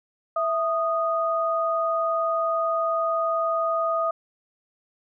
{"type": "tone pair together", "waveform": "sine", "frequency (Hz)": [659.3, 1238.9], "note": ["E5", "D#6"], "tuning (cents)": [0, -8], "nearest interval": "major seventh", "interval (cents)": 1092, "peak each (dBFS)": -24, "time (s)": [0.36, 4.11], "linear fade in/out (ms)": 5, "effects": []}